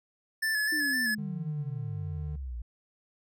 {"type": "tone with vibrato", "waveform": "square", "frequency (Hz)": 1737, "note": "A6", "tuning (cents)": -23, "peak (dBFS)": -27, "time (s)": [0.42, 1.15], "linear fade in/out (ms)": 10, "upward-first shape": "square", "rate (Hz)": 3.9, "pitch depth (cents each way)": 29}
{"type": "exponential sweep", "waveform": "sine", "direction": "down", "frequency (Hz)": [319.6, 56], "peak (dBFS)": -34, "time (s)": [0.72, 2.62], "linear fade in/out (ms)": 5}
{"type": "tone", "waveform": "triangle", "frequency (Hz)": 150, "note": "D3", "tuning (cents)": 37, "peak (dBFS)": -34, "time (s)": [1.18, 2.36], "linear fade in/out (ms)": 5}
{"effects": []}